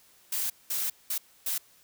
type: noise bursts at uneven times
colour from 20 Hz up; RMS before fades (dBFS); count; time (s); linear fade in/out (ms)
blue; -30; 4; 0.32-0.5 / 0.7-0.9 / 1.1-1.18 / 1.46-1.58; 5
effects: white hiss -60 dBFS RMS until 1.83 s